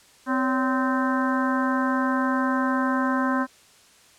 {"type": "harmonic tone with a mistuned harmonic", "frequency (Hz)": 259, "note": "C4", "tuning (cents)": -17, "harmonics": [1, 2, 3, 4, 5, 6, 7], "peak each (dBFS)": [-23, -31, -34, -27, -33, -30, -38], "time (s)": [0.26, 3.47], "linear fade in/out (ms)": 50, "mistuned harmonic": 2, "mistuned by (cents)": 140, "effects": ["white hiss -54 dBFS RMS until 4.18 s", "low-pass 9000 Hz 12 dB/octave"]}